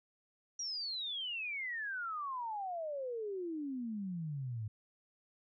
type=exponential sweep; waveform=sine; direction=down; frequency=5810 to 103.83 Hz; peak=-37 dBFS; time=0.59-4.68 s; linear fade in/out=5 ms; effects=none